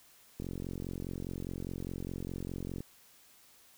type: click train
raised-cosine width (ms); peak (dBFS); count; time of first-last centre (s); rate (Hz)
3; -26; 109; 0.4-2.805; 44.9
effects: white hiss -61 dBFS RMS until 3.77 s